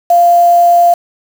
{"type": "tone with quantisation", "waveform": "sine", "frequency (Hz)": 695, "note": "F5", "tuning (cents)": -9, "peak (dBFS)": -4, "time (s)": [0.1, 0.94], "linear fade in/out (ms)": 5, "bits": 4, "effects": []}